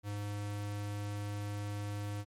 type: tone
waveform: square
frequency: 102.8 Hz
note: G#2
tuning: 17 cents flat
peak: -37 dBFS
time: 0.03-2.25 s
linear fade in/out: 50 ms
effects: MP3 64 kbps